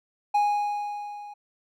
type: tone with level ramp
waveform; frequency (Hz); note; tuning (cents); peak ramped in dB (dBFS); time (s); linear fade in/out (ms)
triangle; 826; G#5; -10; -16 to -37; 0.34-1.34; 10
effects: none